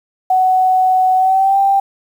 sine tone with pitch glide, 746 to 786.7 Hz, F#5 to G5, +14 to +6 cents, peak -9 dBFS, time 0.3-1.8 s, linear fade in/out 5 ms, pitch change +92 cents, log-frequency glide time 1.16-1.57 s, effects 7-bit

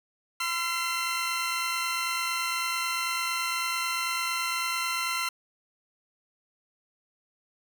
20% pulse tone cluster, 1023 / 1356 / 2095 Hz, C6 / E6 / C7, -39 / +49 / +2 cents, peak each -28 / -25 / -29 dBFS, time 0.4-5.29 s, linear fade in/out 5 ms, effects none

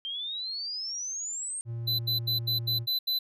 sine exponential sweep, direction up, 3136 to 8680 Hz, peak -32 dBFS, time 0.05-1.61 s, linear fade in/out 0 ms
triangle tone, 116.54 Hz, A#2, in tune, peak -30 dBFS, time 1.65-2.87 s, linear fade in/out 50 ms
square tone bursts, 4012 Hz, B7, 26 cents sharp, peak -26 dBFS, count 7, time 1.87-3.19 s, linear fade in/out 10 ms, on 120 ms, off 80 ms
effects none

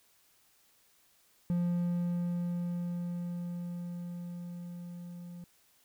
triangle tone with level ramp, 174.61 Hz, F3, in tune, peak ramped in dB -25 to -41 dBFS, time 1.5-5.44 s, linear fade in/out 0 ms, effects white hiss -67 dBFS RMS until 5.84 s

